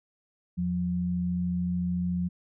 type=tone pair together; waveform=sine; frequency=83.72 / 177.4 Hz; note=E2 / F3; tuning=+27 / +27 cents; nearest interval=octave + minor second; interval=1300 cents; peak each=-35 / -26 dBFS; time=0.57-2.29 s; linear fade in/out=20 ms; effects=none